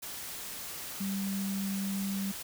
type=tone in noise; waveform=sine; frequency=196 Hz; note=G3; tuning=in tune; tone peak=-31 dBFS; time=1-2.32 s; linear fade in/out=10 ms; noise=white; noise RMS=-41 dBFS; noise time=0.02-2.43 s; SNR=+7 dB; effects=none